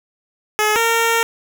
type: tone pair in turn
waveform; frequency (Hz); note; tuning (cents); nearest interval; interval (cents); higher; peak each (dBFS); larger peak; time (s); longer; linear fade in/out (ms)
10% pulse; 425.5 / 459.4; G#4 / A#4; +42 / -25; minor second; 133; second; -6; neither; 0.59-0.76 / 0.76-1.23; second; 0
effects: none

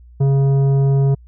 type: tone with tanh clipping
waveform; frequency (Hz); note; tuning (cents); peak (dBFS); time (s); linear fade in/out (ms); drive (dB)
sine; 137.5; C#3; -14; -13; 0.2-1.15; 10; 10
effects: added 60 Hz sine -40 dBFS peak until 1.27 s

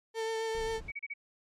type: tone with vibrato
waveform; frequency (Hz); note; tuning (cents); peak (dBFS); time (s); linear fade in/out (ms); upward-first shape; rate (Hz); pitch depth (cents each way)
35% pulse; 447.3; A4; +28; -30; 0.14-0.81; 50; triangle; 7.5; 17
type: noise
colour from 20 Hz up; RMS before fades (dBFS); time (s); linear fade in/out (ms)
brown; -44; 0.54-0.91; 5
type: tone bursts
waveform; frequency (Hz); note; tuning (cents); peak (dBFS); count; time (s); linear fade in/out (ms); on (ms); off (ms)
sine; 2260; C#7; +33; -35; 4; 0.88-1.139; 10; 40; 33
effects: low-pass 8000 Hz 12 dB/octave + MP3 96 kbps

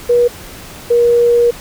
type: tone pair in turn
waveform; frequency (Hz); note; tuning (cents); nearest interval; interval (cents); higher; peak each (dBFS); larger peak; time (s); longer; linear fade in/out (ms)
sine; 482 / 475.6; B4 / A#4; -42 / +35; unison; 23; first; -7; neither; 0.09-0.28 / 0.9-1.51; second; 10
effects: pink hiss -33 dBFS RMS until 1.6 s

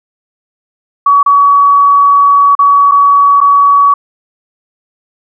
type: tone with dropouts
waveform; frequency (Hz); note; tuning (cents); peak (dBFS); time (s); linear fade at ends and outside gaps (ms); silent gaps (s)
sine; 1132; C#6; +36; -3; 1.06-3.94; 5; 1.23-1.261 / 2.552-2.59 / 2.913-2.918 / 3.405-3.412
effects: none

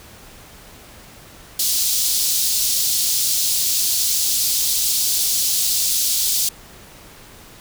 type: high-pass noise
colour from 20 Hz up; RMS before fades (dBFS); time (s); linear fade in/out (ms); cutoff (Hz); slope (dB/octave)
pink; -19; 1.59-6.49; 5; 4100; 24
effects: pink hiss -43 dBFS RMS until 7.6 s

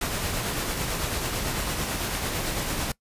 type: noise with tremolo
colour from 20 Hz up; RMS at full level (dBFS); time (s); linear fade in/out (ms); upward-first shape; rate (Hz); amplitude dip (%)
pink; -27; 0.01-2.92; 5; triangle; 9; 35
effects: noise-tail reverb RT60 0.1 s tail -22 dB re dry + resampled to 32000 Hz

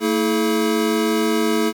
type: tone cluster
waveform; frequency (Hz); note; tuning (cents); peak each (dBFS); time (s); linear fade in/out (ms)
square; 225.8 / 325.5 / 426.5; A3 / E4 / G#4; +45 / -22 / +46; -22; 0-1.73; 50
effects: 8-bit

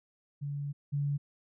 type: tone pair in turn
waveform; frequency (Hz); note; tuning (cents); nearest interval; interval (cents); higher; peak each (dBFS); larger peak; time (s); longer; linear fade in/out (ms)
sine; 143.1 / 143.1; D3 / D3; -45 / -45; unison; 0; neither; -33 / -28; second; 0.41-0.73 / 0.92-1.18; first; 20
effects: none

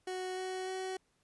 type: tone with pitch steps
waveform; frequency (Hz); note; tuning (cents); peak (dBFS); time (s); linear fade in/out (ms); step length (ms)
30% pulse; 370 / 373 / 376; F#4 / F#4 / F#4; 0 / +14 / +28; -34; 0.07-0.97; 5; 300
effects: pink hiss -75 dBFS RMS until 1.23 s + resampled to 24000 Hz

